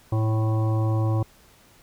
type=harmonic tone; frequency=109.9 Hz; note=A2; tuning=2 cents flat; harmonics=1 / 3 / 5 / 7 / 9 / 10; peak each=-20 / -30 / -34 / -37 / -39 / -40 dBFS; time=0.12-1.23 s; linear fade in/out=5 ms; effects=pink hiss -55 dBFS RMS until 1.82 s